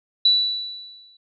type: tone with exponential decay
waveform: sine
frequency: 3951 Hz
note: B7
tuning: in tune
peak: -11 dBFS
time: 0.25-1.17 s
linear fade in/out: 5 ms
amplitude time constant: 200 ms
effects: none